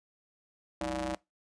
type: ring-modulated tone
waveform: sawtooth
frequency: 132.7 Hz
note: C3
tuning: 25 cents sharp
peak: -25 dBFS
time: 0.81-1.15 s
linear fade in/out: 0 ms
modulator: 451 Hz
effects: noise-tail reverb RT60 0.2 s tail -22 dB re dry + resampled to 22050 Hz